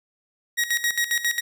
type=tone with tremolo; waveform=sawtooth; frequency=1896 Hz; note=A#6; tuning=29 cents sharp; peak=-16 dBFS; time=0.57-1.41 s; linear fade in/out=20 ms; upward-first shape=square; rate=7.4 Hz; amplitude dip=75%; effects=none